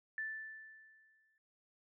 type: tone with exponential decay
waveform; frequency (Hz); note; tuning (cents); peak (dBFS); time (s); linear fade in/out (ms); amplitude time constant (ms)
sine; 1760; A6; 0; -36; 0.18-1.38; 1; 260
effects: none